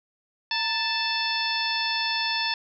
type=harmonic tone with a mistuned harmonic; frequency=880 Hz; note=A5; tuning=in tune; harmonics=1 / 2 / 3 / 4 / 5 / 6; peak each=-31 / -31 / -31 / -31 / -31 / -31 dBFS; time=0.51-2.54 s; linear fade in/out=2 ms; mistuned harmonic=1; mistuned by=+77 cents; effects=none